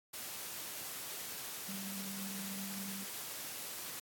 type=tone in noise; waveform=sine; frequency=195.1 Hz; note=G3; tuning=8 cents flat; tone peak=-43 dBFS; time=1.68-3.04 s; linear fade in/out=10 ms; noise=white; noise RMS=-44 dBFS; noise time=0.13-4 s; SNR=-2 dB; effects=high-pass 100 Hz 12 dB/octave + AAC 64 kbps